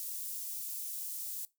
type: high-pass noise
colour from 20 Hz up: white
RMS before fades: -40 dBFS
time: 0-1.45 s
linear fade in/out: 0 ms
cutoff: 8200 Hz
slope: 12 dB/octave
effects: noise-tail reverb RT60 0.2 s tail -20 dB re dry